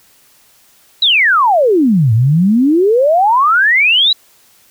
sine exponential two-way sweep, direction down then up, 4016 to 106.5 to 4016 Hz, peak -7 dBFS, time 1.02-4.13 s, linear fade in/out 5 ms, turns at 2.13 s, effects white hiss -49 dBFS RMS until 4.7 s

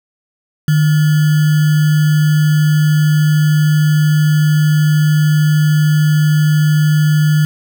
sine tone with sample-and-hold, 152.2 Hz, D#3, 38 cents flat, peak -8 dBFS, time 0.68-7.45 s, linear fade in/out 2 ms, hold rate 1575 Hz, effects none

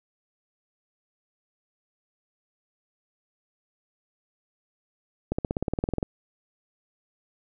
accelerating click train, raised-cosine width 2 ms, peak -12 dBFS, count 14, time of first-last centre 5.32-6.028 s, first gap 65 ms, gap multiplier 0.97, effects none

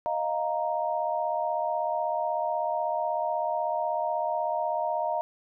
sine chord, Eb suspended second, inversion none, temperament equal, 622.3 / 698.5 / 932.3 Hz, Eb5 / F5 / Bb5, 0 / 0 / 0 cents, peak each -30 dBFS, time 0.06-5.21 s, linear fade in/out 0 ms, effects none

